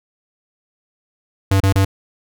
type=tone bursts; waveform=square; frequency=97 Hz; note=G2; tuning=18 cents flat; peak=-12 dBFS; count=3; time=1.51-1.849 s; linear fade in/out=5 ms; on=93 ms; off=30 ms; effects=none